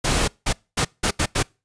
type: noise bursts at uneven times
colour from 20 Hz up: pink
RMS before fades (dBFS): -20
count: 6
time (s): 0.04-0.28 / 0.46-0.53 / 0.77-0.85 / 1.03-1.11 / 1.19-1.26 / 1.35-1.43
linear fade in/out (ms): 10
effects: noise-tail reverb RT60 0.3 s tail -26 dB re dry + resampled to 22050 Hz